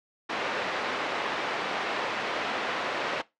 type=band-pass noise; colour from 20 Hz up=pink; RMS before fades=-31 dBFS; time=0.29-3.22 s; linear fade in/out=10 ms; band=460 to 2800 Hz; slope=12 dB/octave; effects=noise-tail reverb RT60 0.2 s tail -19 dB re dry + low-pass 6000 Hz 12 dB/octave